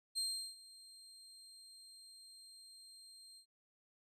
30% pulse tone with ADSR envelope, 4186 Hz, C8, in tune, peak -32 dBFS, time 0.15-3.46 s, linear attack 30 ms, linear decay 370 ms, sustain -21 dB, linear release 88 ms, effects resampled to 32000 Hz

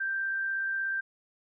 sine tone with amplitude modulation, 1573 Hz, G6, 6 cents sharp, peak -27 dBFS, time 0-1.01 s, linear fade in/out 10 ms, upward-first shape sine, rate 56.6 Hz, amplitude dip 25%, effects none

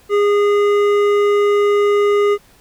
sine tone with hard clipping, 410.1 Hz, G#4, 22 cents flat, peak -13 dBFS, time 0.09-2.38 s, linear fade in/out 50 ms, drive 11 dB, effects pink hiss -50 dBFS RMS until 2.6 s

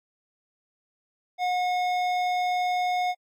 sine tone with hard clipping, 724 Hz, F#5, 38 cents flat, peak -25 dBFS, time 1.38-3.15 s, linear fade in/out 50 ms, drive 12 dB, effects AAC 64 kbps

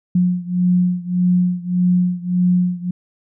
sine beating tone pair, 178.8 / 180.5 Hz, F3 / F#3, +41 / -43 cents, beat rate 1.7 Hz, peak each -16 / -18 dBFS, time 0.15-2.91 s, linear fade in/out 5 ms, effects none

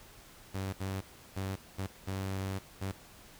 sawtooth tone bursts at uneven times, 96.2 Hz, G2, 32 cents flat, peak -30 dBFS, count 6, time 0.54-0.73 / 0.8-1.01 / 1.36-1.56 / 1.78-1.87 / 2.07-2.59 / 2.81-2.92 s, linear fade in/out 10 ms, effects pink hiss -55 dBFS RMS until 3.39 s

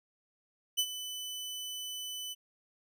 sawtooth tone with ADSR envelope, 3000 Hz, F#7, 23 cents sharp, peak -22 dBFS, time 0.77-2.35 s, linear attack 22 ms, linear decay 61 ms, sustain -13 dB, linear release 29 ms, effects none

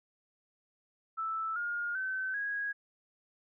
sine tone with pitch steps, 1318 / 1420.8 / 1531.6 / 1651 Hz, E6 / F6 / G6 / G#6, -1 / +29 / -41 / -11 cents, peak -32 dBFS, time 1.17-2.73 s, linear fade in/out 20 ms, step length 390 ms, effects none

